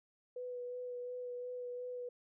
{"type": "tone with vibrato", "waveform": "sine", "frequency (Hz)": 493.9, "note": "B4", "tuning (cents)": 0, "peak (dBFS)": -40, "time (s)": [0.36, 2.09], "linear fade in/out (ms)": 5, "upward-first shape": "sine", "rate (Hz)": 2.8, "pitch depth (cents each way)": 15, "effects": []}